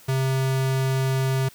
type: tone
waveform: square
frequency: 132.7 Hz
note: C3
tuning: 25 cents sharp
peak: -21 dBFS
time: 0.08-1.49 s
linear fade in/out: 10 ms
effects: white hiss -50 dBFS RMS until 1.54 s